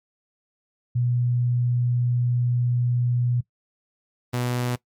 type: tone pair in turn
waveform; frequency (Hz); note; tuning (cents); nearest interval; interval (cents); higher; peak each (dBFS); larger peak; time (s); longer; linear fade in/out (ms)
sine / sawtooth; 122.1 / 123.02; B2 / B2; -19 / -6; unison; 13; second; -19; neither; 0.95-3.41 / 4.33-4.76; first; 10
effects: noise-tail reverb RT60 0.1 s tail -19 dB re dry + MP3 96 kbps